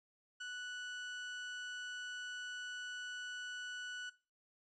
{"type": "tone", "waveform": "30% pulse", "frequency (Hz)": 1480, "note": "F#6", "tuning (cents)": 0, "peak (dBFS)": -40, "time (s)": [0.4, 4.1], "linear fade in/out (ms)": 10, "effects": ["noise-tail reverb RT60 0.3 s tail -18 dB re dry", "resampled to 16000 Hz"]}